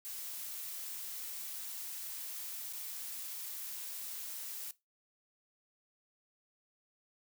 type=noise with dropouts; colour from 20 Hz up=blue; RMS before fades=-43 dBFS; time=0.05-4.71 s; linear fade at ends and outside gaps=0 ms; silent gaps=2.727-2.733 s; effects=noise-tail reverb RT60 0.2 s tail -18 dB re dry